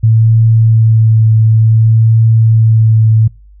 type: tone with vibrato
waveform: sine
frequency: 111.6 Hz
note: A2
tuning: 25 cents sharp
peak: -4 dBFS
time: 0.03-3.28 s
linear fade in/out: 10 ms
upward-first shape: triangle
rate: 0.57 Hz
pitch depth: 18 cents each way
effects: noise-tail reverb RT60 0.3 s tail -26 dB re dry + added 50 Hz sine -36 dBFS peak until 3.6 s